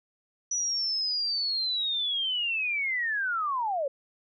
sine linear sweep, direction down, 5920 to 526 Hz, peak -26 dBFS, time 0.51-3.88 s, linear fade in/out 5 ms, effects none

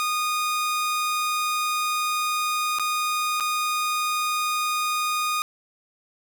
sawtooth tone with dropouts, 1231 Hz, D#6, 19 cents flat, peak -19 dBFS, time 0-5.42 s, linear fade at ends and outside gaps 0 ms, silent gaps 2.786-2.796 / 3.4-3.406 s, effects none

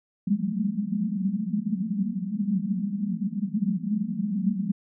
white band-pass noise, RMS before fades -27 dBFS, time 0.27-4.72 s, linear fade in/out 5 ms, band 180 to 220 Hz, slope 96 dB/octave, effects none

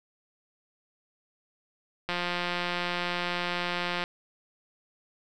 click train, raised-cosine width 0.3 ms, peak -14 dBFS, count 344, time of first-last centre 2.09-4.039 s, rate 176 Hz, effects none

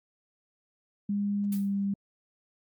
sine tone with pitch glide, 202.9 to 198.95 Hz, G#3 to G3, -40 to +26 cents, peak -26 dBFS, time 1.09-1.94 s, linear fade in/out 5 ms, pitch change -34 cents, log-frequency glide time 1.49-1.57 s
blue noise with exponential decay, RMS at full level -37 dBFS, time 1.52-1.74 s, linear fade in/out 5 ms, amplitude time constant 46 ms
effects Opus 48 kbps

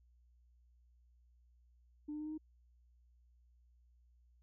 sine tone with pitch steps, 298.1 / 301.4 / 304.7 / 308.1 / 311.5 Hz, D4 / D4 / D#4 / D#4 / D#4, +26 / +45 / -36 / -17 / +2 cents, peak -39 dBFS, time 2.08-2.38 s, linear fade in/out 10 ms, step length 60 ms, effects tanh soft clip ceiling -36 dBFS + added 60 Hz sine -65 dBFS peak until 4.42 s

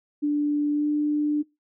sine tone with pitch glide, 293.7 to 297.3 Hz, D4 to D4, 0 to +21 cents, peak -20 dBFS, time 0.22-1.43 s, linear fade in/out 20 ms, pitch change +21 cents, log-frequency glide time 0.72-0.87 s, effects noise-tail reverb RT60 0.2 s tail -21 dB re dry

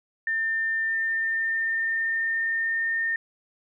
sine tone with pitch glide, 1800 to 1822 Hz, A6 to A#6, +39 to -40 cents, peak -23 dBFS, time 0.27-3.16 s, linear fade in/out 2 ms, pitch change +21 cents, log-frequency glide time 0.74-3.03 s, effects none

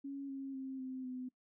sine tone with pitch steps, 277.2 / 271.2 / 265.3 / 259.5 / 253.9 Hz, C#4 / C#4 / C4 / C4 / B3, 0 / -38 / +24 / -14 / +48 cents, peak -40 dBFS, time 0.04-1.29 s, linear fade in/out 10 ms, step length 250 ms, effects noise-tail reverb RT60 0.1 s tail -21 dB re dry

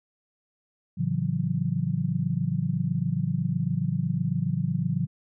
sine chord, F# minor seventh, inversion first, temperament just, 111 / 138.75 / 166.5 / 185 Hz, A2 / C#3 / E3 / F#3, +16 / +2 / +18 / 0 cents, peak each -32 / -28 / -28 / -30 dBFS, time 0.97-5.07 s, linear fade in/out 20 ms, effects none

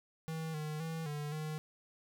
square tone with pitch steps, 160.6 / 153 / 162.3 / 147.8 / 154.4 Hz, E3 / D#3 / E3 / D3 / D#3, -45 / -29 / -27 / +11 / -13 cents, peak -38 dBFS, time 0.28-1.58 s, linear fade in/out 0 ms, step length 260 ms, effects none

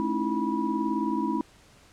sine tone cluster, 216.8 / 272.3 / 312.9 / 331.4 / 975 Hz, A3 / C#4 / D#4 / E4 / B5, -25 / -31 / +10 / +9 / -23 cents, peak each -31 dBFS, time 0-1.41 s, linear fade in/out 0 ms, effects pink hiss -56 dBFS RMS until 1.92 s + low-pass 9000 Hz 12 dB/octave

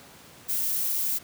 violet noise, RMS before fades -27 dBFS, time 0.48-1.19 s, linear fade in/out 20 ms, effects pink hiss -49 dBFS RMS until 1.23 s + high-pass 100 Hz 12 dB/octave

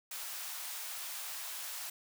white high-pass noise, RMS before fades -42 dBFS, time 0.11-1.9 s, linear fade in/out 5 ms, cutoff 660 Hz, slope 24 dB/octave, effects none

